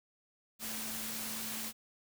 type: tone in noise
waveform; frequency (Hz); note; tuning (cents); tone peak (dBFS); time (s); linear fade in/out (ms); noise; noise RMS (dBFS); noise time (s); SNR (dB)
sine; 220.6; A3; +5; -47; 0.59-1.73; 50; white; -40; 0.59-1.73; -10
effects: none